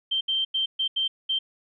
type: tone bursts at uneven times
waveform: sine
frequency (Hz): 3136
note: G7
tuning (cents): 0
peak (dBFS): -22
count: 6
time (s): 0.11-0.21 / 0.28-0.45 / 0.54-0.66 / 0.79-0.88 / 0.96-1.08 / 1.29-1.39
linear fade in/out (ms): 10
effects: none